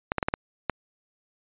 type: clicks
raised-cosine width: 0.5 ms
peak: -9 dBFS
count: 6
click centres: 0.119 / 0.183 / 0.228 / 0.285 / 0.339 / 0.697 s
effects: resampled to 8000 Hz